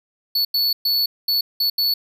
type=tone bursts at uneven times; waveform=square; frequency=4435 Hz; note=C#8; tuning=in tune; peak=-17 dBFS; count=6; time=0.35-0.45 / 0.54-0.73 / 0.85-1.06 / 1.28-1.41 / 1.6-1.7 / 1.78-1.94 s; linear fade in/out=5 ms; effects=none